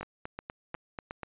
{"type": "two click trains", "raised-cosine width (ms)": 0.5, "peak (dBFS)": [-22, -22], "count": [6, 4], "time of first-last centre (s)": [[0.01, 1.232], [0.03, 1.109]], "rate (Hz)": [4.09, 2.78], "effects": ["resampled to 8000 Hz"]}